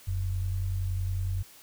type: tone pair together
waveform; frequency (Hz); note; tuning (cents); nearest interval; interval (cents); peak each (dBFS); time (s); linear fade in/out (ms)
sine; 41.74 / 92.5; E1 / F#2; +22 / 0; octave + major second; 1378; -33 / -28; 0.07-1.43; 10
effects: white hiss -53 dBFS RMS until 1.62 s